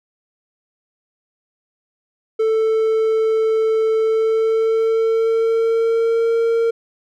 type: tone with pitch glide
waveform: triangle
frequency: 442.1 to 459.3 Hz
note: A4 to A#4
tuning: +8 to -26 cents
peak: -12 dBFS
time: 2.39-6.71 s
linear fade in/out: 10 ms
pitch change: +66 cents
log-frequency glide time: 3.99-6.36 s
effects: none